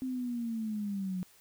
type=linear sweep; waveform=sine; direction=down; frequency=261.6 to 180 Hz; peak=-32 dBFS; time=0.02-1.23 s; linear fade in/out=0 ms; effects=white hiss -61 dBFS RMS until 1.4 s